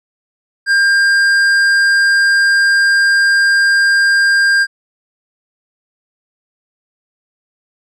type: tone with tanh clipping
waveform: sine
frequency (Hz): 1600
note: G6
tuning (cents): +35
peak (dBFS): -10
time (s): 0.66-4.67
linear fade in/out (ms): 50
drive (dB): 10
effects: none